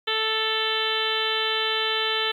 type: harmonic tone with a mistuned harmonic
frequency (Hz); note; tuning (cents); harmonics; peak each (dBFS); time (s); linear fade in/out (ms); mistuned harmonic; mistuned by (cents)
440; A4; 0; 1 / 2 / 3 / 4 / 5 / 6 / 7 / 8 / 9; -30 / -34 / -31 / -30 / -34 / -34 / -28 / -30 / -32; 0.07-2.32; 10; 6; +29
effects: 9-bit